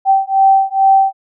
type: beating tone pair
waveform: sine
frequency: 775 / 777.3 Hz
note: G5 / G5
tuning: -20 / -15 cents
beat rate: 2.3 Hz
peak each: -11 dBFS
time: 0.05-1.13 s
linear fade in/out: 50 ms
effects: none